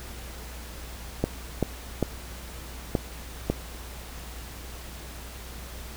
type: clicks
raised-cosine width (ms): 2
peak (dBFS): -9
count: 5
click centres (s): 1.24 / 1.627 / 2.027 / 2.952 / 3.5
effects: added 60 Hz sine -40 dBFS peak until 5.96 s + pink hiss -43 dBFS RMS until 5.96 s